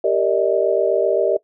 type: chord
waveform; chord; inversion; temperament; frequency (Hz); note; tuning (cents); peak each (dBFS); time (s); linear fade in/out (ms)
sine; Eb major seventh; first; equal with one note detuned; 392 / 466.2 / 587.3 / 635; G4 / Bb4 / D5 / Eb5; 0 / 0 / 0 / +35; -20; 0.04-1.37; 5
effects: noise-tail reverb RT60 0.1 s tail -19 dB re dry